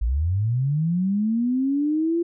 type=linear sweep; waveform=sine; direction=up; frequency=50.9 to 345.3 Hz; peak=-19 dBFS; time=0.01-2.23 s; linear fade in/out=10 ms; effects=none